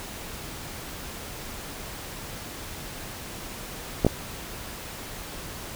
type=clicks; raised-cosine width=2 ms; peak=-5 dBFS; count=2; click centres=4.048 / 4.066 s; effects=pink hiss -38 dBFS RMS until 5.75 s